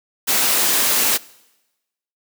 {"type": "noise", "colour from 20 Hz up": "white", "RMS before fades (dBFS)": -17, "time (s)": [0.27, 1.18], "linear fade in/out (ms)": 20, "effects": ["noise-tail reverb RT60 1.0 s tail -22 dB re dry", "high-pass 200 Hz 12 dB/octave"]}